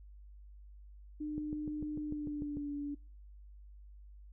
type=tone with pitch glide; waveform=sine; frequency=301.4 to 288.1 Hz; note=D4 to D4; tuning=+45 to -33 cents; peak=-36 dBFS; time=1.2-2.95 s; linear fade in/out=10 ms; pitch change=-78 cents; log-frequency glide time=1.99-2.71 s
type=click train; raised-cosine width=3 ms; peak=-29 dBFS; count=9; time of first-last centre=1.38-2.57 s; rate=6.72 Hz
effects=noise-tail reverb RT60 0.4 s tail -26 dB re dry + added 50 Hz sine -51 dBFS peak until 4.32 s